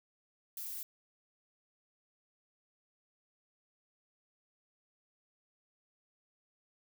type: noise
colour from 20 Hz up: violet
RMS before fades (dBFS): -42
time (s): 0.57-0.83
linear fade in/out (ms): 2
effects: none